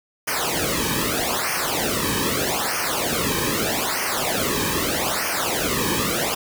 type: noise with flanger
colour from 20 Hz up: pink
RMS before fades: -23 dBFS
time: 0.27-6.35 s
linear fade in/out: 10 ms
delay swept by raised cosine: 0.26 to 1.46 ms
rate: 0.8 Hz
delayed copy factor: -1
effects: none